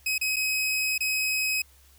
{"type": "tone with dropouts", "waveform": "sawtooth", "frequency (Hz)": 2538, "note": "D#7", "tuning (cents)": 34, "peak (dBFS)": -21, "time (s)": [0.06, 1.62], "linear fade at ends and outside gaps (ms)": 5, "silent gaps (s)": [[0.181, 0.212], [0.361, 0.365], [0.98, 1.005]], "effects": ["added 68 Hz sine -56 dBFS peak until 1.98 s", "white hiss -59 dBFS RMS until 1.98 s"]}